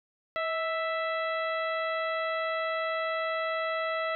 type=harmonic tone with a mistuned harmonic; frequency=659.3 Hz; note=E5; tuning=in tune; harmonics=1 / 2 / 3 / 4 / 5 / 6; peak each=-31 / -33 / -35 / -42 / -45 / -47 dBFS; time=0.36-4.15 s; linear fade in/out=0 ms; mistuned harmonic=1; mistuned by=-43 cents; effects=none

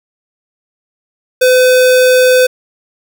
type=tone; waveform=square; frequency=507 Hz; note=B4; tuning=45 cents sharp; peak=-6 dBFS; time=1.41-2.47 s; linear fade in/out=10 ms; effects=none

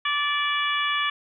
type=harmonic tone with a mistuned harmonic; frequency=582 Hz; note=D5; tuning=16 cents flat; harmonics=2 / 3 / 4 / 5 / 6; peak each=-26 / -28 / -29 / -30 / -31 dBFS; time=0.05-1.1 s; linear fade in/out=5 ms; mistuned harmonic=6; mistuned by=-37 cents; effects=none

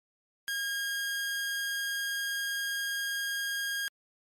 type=tone; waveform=sawtooth; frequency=1625 Hz; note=G#6; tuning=38 cents flat; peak=-27 dBFS; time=0.48-3.88 s; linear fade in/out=0 ms; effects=MP3 64 kbps

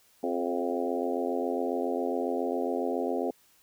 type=harmonic tone with a mistuned harmonic; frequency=87.31 Hz; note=F2; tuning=in tune; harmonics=3 / 4 / 5 / 6 / 7 / 8 / 9; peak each=-33 / -34 / -33 / -35 / -38 / -36 / -40 dBFS; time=0.23-3.31 s; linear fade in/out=5 ms; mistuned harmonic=5; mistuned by=-35 cents; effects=white hiss -63 dBFS RMS until 3.62 s

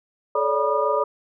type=tone cluster; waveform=sine; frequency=431.4 / 561 / 588 / 973 / 1216 Hz; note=A4 / C#5 / D5 / B5 / D#6; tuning=-34 / +21 / +2 / -26 / -40 cents; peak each=-25 dBFS; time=0.35-1.04 s; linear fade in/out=5 ms; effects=none

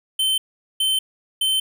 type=tone bursts; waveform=square; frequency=3087 Hz; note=G7; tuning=27 cents flat; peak=-18 dBFS; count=3; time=0.19-1.6 s; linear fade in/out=5 ms; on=190 ms; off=420 ms; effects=none

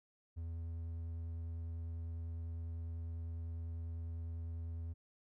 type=tone with vibrato; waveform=triangle; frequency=82.9 Hz; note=E2; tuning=10 cents sharp; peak=-38 dBFS; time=0.36-4.94 s; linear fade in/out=20 ms; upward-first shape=sine; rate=10 Hz; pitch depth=10 cents each way; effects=none

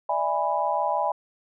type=chord; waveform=sine; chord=E dominant seventh; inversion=third; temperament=just; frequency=593.3 / 659.3 / 824.1 / 988.9 Hz; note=D5 / E5 / G#5 / B5; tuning=+18 / 0 / -14 / +2 cents; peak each=-29 / -29 / -26 / -27 dBFS; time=0.09-1.12 s; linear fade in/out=5 ms; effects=none

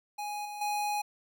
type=tone with level steps; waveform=square; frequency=830.6 Hz; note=G#5; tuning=in tune; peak=-35 / -39 / -30 dBFS; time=0.18-1.02 s; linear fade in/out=10 ms; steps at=0.45 / 0.61 s; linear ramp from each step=5 ms; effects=none

